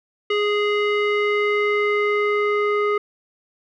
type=tone with low-pass filter sweep; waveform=square; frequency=415.3 Hz; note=G#4; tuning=in tune; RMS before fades=-20 dBFS; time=0.3-2.98 s; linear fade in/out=5 ms; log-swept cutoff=2700 to 1700 Hz; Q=3.2; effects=none